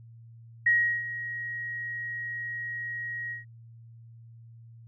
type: tone with ADSR envelope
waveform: sine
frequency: 1893 Hz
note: A#6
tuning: 26 cents sharp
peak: -18 dBFS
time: 0.66-3.45 s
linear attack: 7 ms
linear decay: 360 ms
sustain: -14 dB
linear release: 140 ms
effects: added 115 Hz sine -47 dBFS peak until 4.87 s